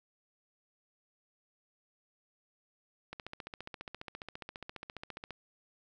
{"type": "click train", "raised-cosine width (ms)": 0.3, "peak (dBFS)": -26, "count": 33, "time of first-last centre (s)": [3.13, 5.307], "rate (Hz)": 14.7, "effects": []}